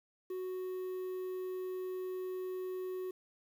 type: tone with quantisation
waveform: triangle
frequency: 370 Hz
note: F#4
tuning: in tune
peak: -35 dBFS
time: 0.3-3.11 s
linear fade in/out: 5 ms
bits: 10
effects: none